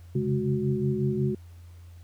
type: tone cluster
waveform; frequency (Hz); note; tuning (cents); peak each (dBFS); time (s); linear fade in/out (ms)
sine; 133.6 / 139.1 / 209.4 / 368.4; C3 / C#3 / G#3 / F#4; +36 / +6 / +15 / -7; -29; 0.15-1.35; 5
effects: added 86 Hz sine -44 dBFS peak until 2.03 s + pink hiss -62 dBFS RMS until 2.03 s